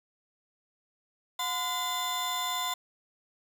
35% pulse tone cluster, 721 / 1022 / 3541 Hz, F#5 / C6 / A7, -45 / -41 / +10 cents, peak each -36 / -31 / -31 dBFS, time 1.39-2.74 s, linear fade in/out 5 ms, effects none

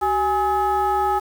sine tone with frequency modulation, 829 Hz, G#5, 3 cents flat, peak -16 dBFS, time 0.01-1.2 s, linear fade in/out 20 ms, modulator 448 Hz, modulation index 0.9, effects tanh soft clip ceiling -13 dBFS + 7-bit

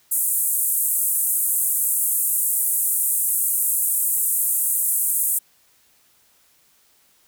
pink band-pass noise, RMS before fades -21 dBFS, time 0.11-5.39 s, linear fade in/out 10 ms, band 8400 to 16000 Hz, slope 48 dB/octave, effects white hiss -59 dBFS RMS until 7.27 s

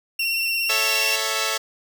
30% pulse tone with vibrato, 2721 Hz, F7, 46 cents flat, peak -18 dBFS, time 0.19-1.16 s, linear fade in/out 5 ms, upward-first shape sine, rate 17 Hz, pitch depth 24 cents each way
5% pulse chord, A major, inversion none, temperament equal, 440 / 554.4 / 659.3 Hz, A4 / C#5 / E5, 0 / 0 / 0 cents, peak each -15 dBFS, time 0.69-1.58 s, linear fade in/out 10 ms
effects none

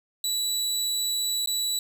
25% pulse tone with dropouts, 3937 Hz, B7, 6 cents flat, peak -21 dBFS, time 0.24-1.79 s, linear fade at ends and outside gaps 2 ms, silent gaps 1.46-1.473 s, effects none

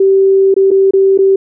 sine tone with dropouts, 387.5 Hz, G4, 20 cents flat, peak -5 dBFS, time 0-1.36 s, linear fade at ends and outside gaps 5 ms, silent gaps 0.542-0.564 / 0.707-0.713 / 0.909-0.935 / 1.177-1.187 s, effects none

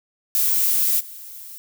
violet noise with level steps, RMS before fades -19 / -38 dBFS, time 0.35-1.58 s, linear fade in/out 0 ms, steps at 0.99 s, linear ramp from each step 20 ms, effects none

